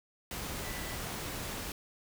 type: tone in noise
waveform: sine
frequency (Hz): 1980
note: B6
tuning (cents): +4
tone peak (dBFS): -47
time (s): 0.63-0.96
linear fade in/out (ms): 2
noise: pink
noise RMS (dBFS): -39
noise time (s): 0.31-1.72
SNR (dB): -11
effects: none